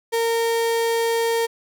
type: tone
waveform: 35% pulse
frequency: 460.2 Hz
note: A#4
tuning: 22 cents flat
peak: -17 dBFS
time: 0.12-1.47 s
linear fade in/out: 20 ms
effects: none